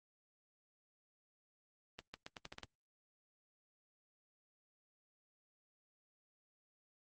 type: accelerating click train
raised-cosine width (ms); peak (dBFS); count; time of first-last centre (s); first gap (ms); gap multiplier
0.2; -28; 8; 1.99-2.633; 150; 0.83
effects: Opus 24 kbps